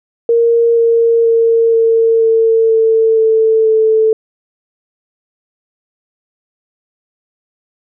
sine tone with pitch steps, 465.4 / 461.7 / 457.9 / 454.2 / 450.6 / 447 / 443.4 / 439.8 Hz, A#4 / A#4 / A#4 / A#4 / A4 / A4 / A4 / A4, -3 / -17 / -31 / -45 / +41 / +27 / +13 / -1 cents, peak -7 dBFS, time 0.29-4.13 s, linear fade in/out 2 ms, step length 480 ms, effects none

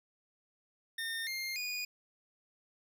25% pulse tone with pitch steps, 1822 / 2117 / 2460 Hz, A#6 / C7 / D#7, -40 / +20 / -20 cents, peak -32 dBFS, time 0.98-1.85 s, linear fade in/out 5 ms, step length 290 ms, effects none

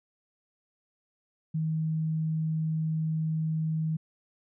sine tone, 158.5 Hz, D#3, 32 cents sharp, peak -26 dBFS, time 1.54-3.97 s, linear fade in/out 10 ms, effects none

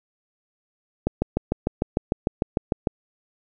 click train, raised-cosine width 2 ms, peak -7 dBFS, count 13, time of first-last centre 1.07-2.872 s, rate 6.66 Hz, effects none

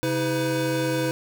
square tone cluster, 134.7 / 321.2 / 504 Hz, C#3 / E4 / B4, -49 / -45 / +35 cents, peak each -29 / -27 / -27 dBFS, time 0.03-1.11 s, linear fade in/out 0 ms, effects none

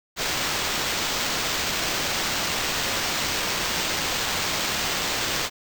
blue noise with sample-and-hold, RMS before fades -26 dBFS, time 0.16-5.5 s, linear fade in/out 50 ms, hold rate 11025 Hz, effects none

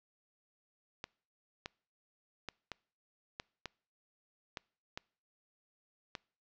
clicks, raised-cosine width 0.2 ms, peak -22 dBFS, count 9, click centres 1.041 / 1.659 / 2.487 / 2.717 / 3.399 / 3.657 / 4.572 / 4.975 / 6.152 s, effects noise-tail reverb RT60 0.5 s tail -26 dB re dry + low-pass 5000 Hz 12 dB/octave

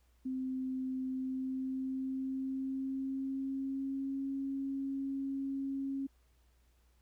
sine tone with pitch glide, 260 to 272.5 Hz, C4 to C#4, -11 to -29 cents, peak -34 dBFS, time 0.25-6.07 s, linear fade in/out 10 ms, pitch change +82 cents, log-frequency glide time 1.06-4.3 s, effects added 60 Hz sine -66 dBFS peak until 7.01 s + pink hiss -75 dBFS RMS until 7.01 s

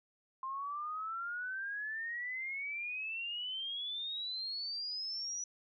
sine exponential sweep, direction up, 1048 to 5920 Hz, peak -37 dBFS, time 0.43-5.44 s, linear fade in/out 2 ms, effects none

